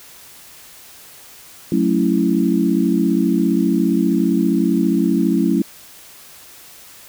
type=chord; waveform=sine; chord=F# minor seventh; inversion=none; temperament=equal; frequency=185 / 220 / 277.2 / 329.6 Hz; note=F#3 / A3 / C#4 / E4; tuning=0 / 0 / 0 / 0 cents; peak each=-19 dBFS; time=1.72-5.62 s; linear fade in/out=2 ms; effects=white hiss -42 dBFS RMS until 7.08 s